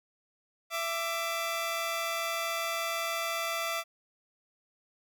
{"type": "tone pair together", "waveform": "15% pulse", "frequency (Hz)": [666.2, 1174.7], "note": ["E5", "D6"], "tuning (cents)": [18, 0], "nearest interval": "minor seventh", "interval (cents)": 982, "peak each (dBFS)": [-26, -29], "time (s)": [0.7, 3.84], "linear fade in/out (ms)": 50, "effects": []}